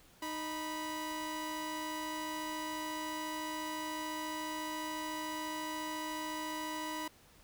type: tone pair together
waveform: sawtooth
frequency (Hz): 309.4 / 982.3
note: D#4 / B5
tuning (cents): -10 / -10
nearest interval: octave + minor sixth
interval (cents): 2000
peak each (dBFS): -37 / -36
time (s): 0.22-7.08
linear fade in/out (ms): 5
effects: pink hiss -62 dBFS RMS until 7.43 s